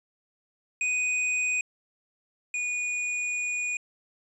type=tone pair in turn; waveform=square; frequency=2489 / 2458 Hz; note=D#7 / D#7; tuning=0 / -22 cents; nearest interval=unison; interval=22 cents; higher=first; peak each=-25 / -28 dBFS; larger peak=first; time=0.81-1.61 / 2.54-3.77 s; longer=second; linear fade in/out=2 ms; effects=resampled to 24000 Hz